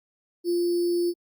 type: tone with sample-and-hold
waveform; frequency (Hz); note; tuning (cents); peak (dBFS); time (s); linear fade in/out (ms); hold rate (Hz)
sine; 347.7; F4; -8; -21; 0.44-1.14; 50; 4900
effects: Opus 48 kbps